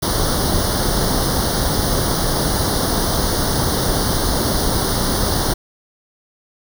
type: noise with comb filter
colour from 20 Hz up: pink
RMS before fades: -18 dBFS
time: 0.02-5.54 s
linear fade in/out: 10 ms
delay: 0.2 ms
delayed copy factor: +1
effects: none